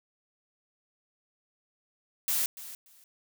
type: noise with echo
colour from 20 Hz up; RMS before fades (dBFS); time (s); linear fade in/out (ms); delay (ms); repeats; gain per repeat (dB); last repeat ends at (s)
blue; -28; 2.28-2.46; 2; 290; 2; -15; 3.04
effects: none